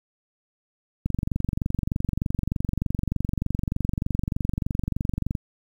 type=click train; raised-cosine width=5 ms; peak=-12 dBFS; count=101; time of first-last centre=1.06-5.352 s; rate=23.3 Hz; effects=8-bit